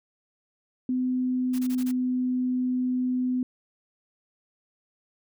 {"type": "tone with pitch glide", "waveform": "sine", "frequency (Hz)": [253.9, 252.4], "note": ["B3", "B3"], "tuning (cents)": [48, 38], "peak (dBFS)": -23, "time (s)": [0.89, 3.43], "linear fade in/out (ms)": 2, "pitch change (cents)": -10, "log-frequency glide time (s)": [1.09, 2.06]}
{"type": "noise bursts", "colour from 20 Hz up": "white", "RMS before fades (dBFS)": -42, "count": 5, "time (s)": [1.53, 1.917], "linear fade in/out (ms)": 10, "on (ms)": 59, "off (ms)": 23}
{"effects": []}